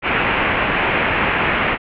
white low-pass noise, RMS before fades -18 dBFS, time 0.02-1.78 s, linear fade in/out 50 ms, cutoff 2700 Hz, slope 48 dB/octave, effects none

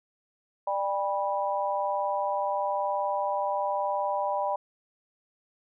sine tone cluster, 594 / 799 / 980 Hz, D5 / G5 / B5, +20 / +33 / -14 cents, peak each -30 dBFS, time 0.67-4.56 s, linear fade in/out 5 ms, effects none

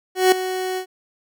30% pulse tone with ADSR envelope, 371.8 Hz, F#4, 8 cents sharp, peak -7 dBFS, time 0.15-0.86 s, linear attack 170 ms, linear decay 4 ms, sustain -13 dB, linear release 85 ms, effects none

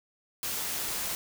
white noise, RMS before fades -33 dBFS, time 0.43-1.15 s, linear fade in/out 0 ms, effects none

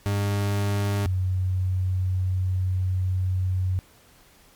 40% pulse / sine tone pair in turn, 101.2 / 92.65 Hz, G#2 / F#2, -44 / +3 cents, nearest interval major second, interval 153 cents, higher first, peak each -21 dBFS, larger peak neither, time 0.06-1.06 / 1.06-3.79 s, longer second, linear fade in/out 0 ms, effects pink hiss -55 dBFS RMS until 4.55 s + MP3 96 kbps

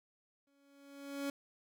30% pulse tone with exponential growth, 280 Hz, C#4, 18 cents sharp, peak -32 dBFS, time 0.47-1.3 s, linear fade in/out 2 ms, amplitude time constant 180 ms, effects none

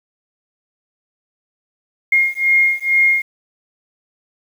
sine beating tone pair, 2135 / 2137.2 Hz, C7 / C7, +34 / +36 cents, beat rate 2.2 Hz, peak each -15 / -15 dBFS, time 2.12-3.22 s, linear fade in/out 5 ms, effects 7-bit

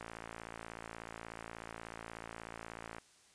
click train, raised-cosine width 0.5 ms, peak -29 dBFS, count 169, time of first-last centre 0.01-2.983 s, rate 56.5 Hz, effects white hiss -65 dBFS RMS until 3.34 s + resampled to 22050 Hz

